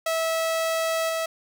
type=tone with level steps; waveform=sawtooth; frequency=651 Hz; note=E5; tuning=22 cents flat; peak=-19 / -21 dBFS; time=0.06-1.26 s; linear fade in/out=5 ms; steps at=1.09 s; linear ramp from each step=5 ms; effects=none